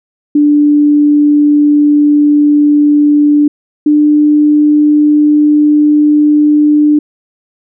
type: tone pair in turn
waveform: sine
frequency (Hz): 294.1 / 298.2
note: D4 / D4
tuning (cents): +3 / +27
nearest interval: unison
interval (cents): 24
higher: second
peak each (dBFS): -4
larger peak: neither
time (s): 0.35-3.48 / 3.86-6.99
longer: neither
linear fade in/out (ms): 5
effects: none